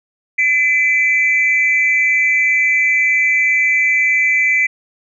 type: tone pair together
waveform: sine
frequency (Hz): 2025 / 2333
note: B6 / D7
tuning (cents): +43 / -12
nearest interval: major second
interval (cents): 245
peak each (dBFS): -13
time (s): 0.38-4.67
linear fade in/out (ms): 10
effects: tanh soft clip ceiling -5 dBFS